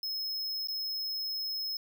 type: tone with dropouts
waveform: square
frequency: 5170 Hz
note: E8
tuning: 34 cents flat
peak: -33 dBFS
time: 0.03-1.77 s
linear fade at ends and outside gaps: 2 ms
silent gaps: 0.673-0.684 s
effects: none